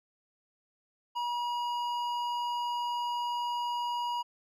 triangle tone with hard clipping, 961 Hz, B5, 48 cents flat, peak -32 dBFS, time 1.15-4.23 s, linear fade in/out 20 ms, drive 13 dB, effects none

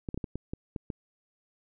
clicks, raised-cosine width 3 ms, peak -21 dBFS, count 8, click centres 0.088 / 0.144 / 0.176 / 0.242 / 0.356 / 0.535 / 0.762 / 0.902 s, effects none

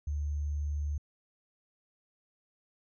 sine tone with sample-and-hold, 73.42 Hz, D2, in tune, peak -30 dBFS, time 0.07-0.98 s, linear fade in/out 5 ms, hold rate 6300 Hz, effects resampled to 24000 Hz

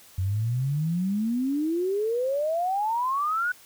sine exponential sweep, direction up, 90.5 to 1500 Hz, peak -23 dBFS, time 0.18-3.52 s, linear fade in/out 5 ms, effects white hiss -52 dBFS RMS until 3.65 s

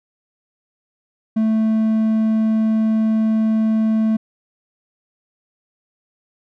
triangle tone, 220 Hz, A3, in tune, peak -12 dBFS, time 1.36-4.17 s, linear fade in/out 10 ms, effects none

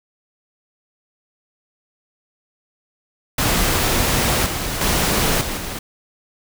pink noise with level steps, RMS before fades -18 / -24 / -18 / -25 / -28 dBFS, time 3.38-5.79 s, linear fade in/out 5 ms, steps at 4.46 / 4.81 / 5.41 / 5.57 s, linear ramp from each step 2 ms, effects none

